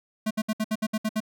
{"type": "tone bursts", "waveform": "square", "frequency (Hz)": 217, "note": "A3", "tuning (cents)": -24, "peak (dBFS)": -24, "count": 9, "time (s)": [0.26, 1.204], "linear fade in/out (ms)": 10, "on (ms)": 48, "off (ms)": 64, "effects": []}